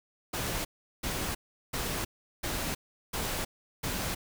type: noise bursts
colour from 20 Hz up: pink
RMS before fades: -33 dBFS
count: 6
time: 0.33-4.15 s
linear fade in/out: 10 ms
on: 320 ms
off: 380 ms
effects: none